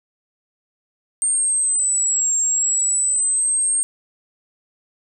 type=linear two-way sweep; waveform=sine; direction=down then up; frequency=8710 to 7459 to 8590 Hz; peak=-16 dBFS; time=1.22-3.83 s; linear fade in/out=0 ms; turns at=2.36 s; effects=none